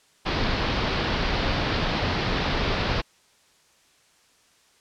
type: low-pass noise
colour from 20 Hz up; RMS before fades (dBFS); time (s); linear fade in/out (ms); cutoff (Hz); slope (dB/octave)
pink; -25; 0.25-3.02; 20; 4900; 48
effects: white hiss -60 dBFS RMS until 4.8 s + low-pass 8000 Hz 12 dB/octave